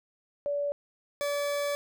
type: tone pair in turn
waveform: sine / 40% pulse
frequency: 575 / 575 Hz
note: D5 / D5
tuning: -37 / -37 cents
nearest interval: unison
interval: 0 cents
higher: neither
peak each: -27 dBFS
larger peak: neither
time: 0.46-0.72 / 1.21-1.75 s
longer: second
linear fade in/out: 0 ms
effects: none